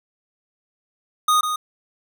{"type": "tone with echo", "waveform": "square", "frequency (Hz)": 1237, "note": "D#6", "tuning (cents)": -10, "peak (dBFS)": -15, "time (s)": [1.28, 1.41], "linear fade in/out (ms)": 5, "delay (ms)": 150, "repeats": 1, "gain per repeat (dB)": -7, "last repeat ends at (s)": 1.56, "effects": []}